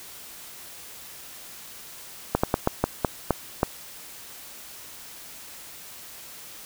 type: slowing click train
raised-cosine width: 1 ms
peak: -5 dBFS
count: 8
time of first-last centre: 2.35-3.631 s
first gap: 85 ms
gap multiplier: 1.25
effects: white hiss -43 dBFS RMS until 6.65 s